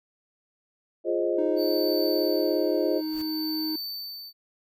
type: chord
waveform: sine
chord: F minor seventh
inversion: none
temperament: equal with one note detuned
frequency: 349.2 / 415.3 / 529 / 622.3 Hz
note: F4 / Ab4 / C5 / Eb5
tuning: 0 / 0 / +19 / 0 cents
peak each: -27 / -29 / -29 / -29 dBFS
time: 1.04-3.02 s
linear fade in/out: 50 ms
type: tone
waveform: triangle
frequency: 311.9 Hz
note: D#4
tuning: 4 cents sharp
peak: -26 dBFS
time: 1.38-3.76 s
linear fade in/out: 5 ms
type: tone with tremolo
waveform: square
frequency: 4551 Hz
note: C#8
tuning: 45 cents sharp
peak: -31 dBFS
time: 1.56-4.33 s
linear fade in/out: 50 ms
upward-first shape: sine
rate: 0.6 Hz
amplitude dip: 75%
type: noise with exponential growth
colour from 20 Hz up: pink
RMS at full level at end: -42 dBFS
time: 2.96-3.22 s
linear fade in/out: 5 ms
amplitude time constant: 55 ms
effects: none